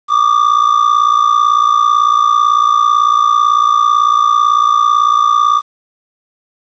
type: ring-modulated tone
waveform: triangle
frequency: 1183 Hz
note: D6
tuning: 12 cents sharp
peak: -3 dBFS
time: 0.08-5.62 s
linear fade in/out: 50 ms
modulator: 29 Hz
effects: resampled to 16000 Hz + 7-bit